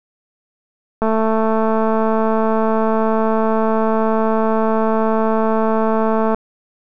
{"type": "click train", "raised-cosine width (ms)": 1, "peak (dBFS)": -5, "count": 1178, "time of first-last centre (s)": [1.02, 6.346], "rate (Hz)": 221, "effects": []}